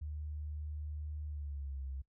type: tone with pitch glide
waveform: sine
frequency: 75.2 to 67 Hz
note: D2 to C2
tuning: +42 to +42 cents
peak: -39 dBFS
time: 0.01-2.02 s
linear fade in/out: 10 ms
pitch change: -200 cents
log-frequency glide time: 1.26-1.83 s
effects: noise-tail reverb RT60 0.1 s tail -20 dB re dry